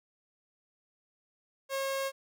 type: tone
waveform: sawtooth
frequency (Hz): 542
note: C#5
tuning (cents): -39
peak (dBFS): -27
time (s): 1.69-2.12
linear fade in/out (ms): 50
effects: none